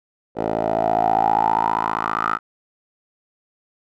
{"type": "tone with band-pass filter sweep", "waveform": "10% pulse", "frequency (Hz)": 55, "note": "A1", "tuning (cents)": 0, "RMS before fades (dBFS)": -20, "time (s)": [0.35, 2.39], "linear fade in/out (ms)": 50, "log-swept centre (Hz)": [540, 1300], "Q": 8.3, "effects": []}